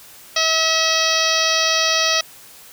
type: harmonic tone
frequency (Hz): 644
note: E5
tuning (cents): -41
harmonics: 1 / 2 / 3 / 4 / 5 / 6 / 7 / 8 / 9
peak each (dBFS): -24 / -24 / -24 / -24 / -24 / -24 / -24 / -24 / -24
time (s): 0.36-2.21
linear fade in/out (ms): 5
effects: white hiss -43 dBFS RMS until 2.72 s